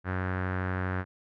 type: tone with low-pass filter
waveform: sawtooth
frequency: 92.5 Hz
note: F#2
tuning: in tune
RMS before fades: -31 dBFS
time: 0.04-1.05 s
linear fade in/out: 50 ms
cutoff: 1600 Hz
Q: 3.8
effects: none